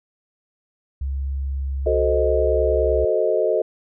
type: tone with vibrato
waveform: sine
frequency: 68 Hz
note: C#2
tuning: 33 cents flat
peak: -22 dBFS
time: 1.01-3.05 s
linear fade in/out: 5 ms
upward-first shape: triangle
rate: 0.77 Hz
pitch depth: 9 cents each way
type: chord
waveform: sine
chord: F# diminished seventh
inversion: none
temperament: equal with one note detuned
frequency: 370 / 440 / 523.3 / 624.4 Hz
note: F#4 / A4 / C5 / Eb5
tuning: 0 / 0 / 0 / +6 cents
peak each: -24 / -21 / -24 / -21 dBFS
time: 1.86-3.62 s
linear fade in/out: 5 ms
effects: none